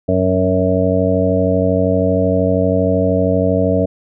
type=harmonic tone with a mistuned harmonic; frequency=92.8 Hz; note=F#2; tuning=6 cents sharp; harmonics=1 / 2 / 3 / 5 / 6 / 7; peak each=-19 / -19 / -19 / -19 / -19 / -19 dBFS; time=0.08-3.86 s; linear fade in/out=10 ms; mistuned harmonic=1; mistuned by=+22 cents; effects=none